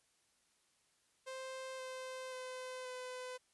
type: tone with pitch steps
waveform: sawtooth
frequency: 523.3 / 517.3 / 511.3 / 505.5 Hz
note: C5 / C5 / C5 / B4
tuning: 0 / -20 / -40 / +40 cents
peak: -40 dBFS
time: 1.26-3.38 s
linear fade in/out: 20 ms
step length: 530 ms
effects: white hiss -75 dBFS RMS until 3.53 s + resampled to 24000 Hz